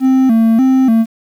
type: tone with vibrato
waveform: triangle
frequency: 243.2 Hz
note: B3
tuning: 26 cents flat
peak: -5 dBFS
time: 0-1.06 s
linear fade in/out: 50 ms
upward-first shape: square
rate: 1.7 Hz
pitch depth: 130 cents each way
effects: 7-bit